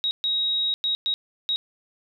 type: tone bursts at uneven times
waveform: sine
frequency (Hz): 3800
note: A#7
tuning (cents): +33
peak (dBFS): -21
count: 5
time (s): 0.04-0.11 / 0.24-0.74 / 0.84-0.95 / 1.06-1.14 / 1.49-1.56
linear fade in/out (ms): 0
effects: none